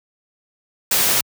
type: noise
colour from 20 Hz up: white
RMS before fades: -17 dBFS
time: 0.91-1.21 s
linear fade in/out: 5 ms
effects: high-pass 80 Hz 12 dB/octave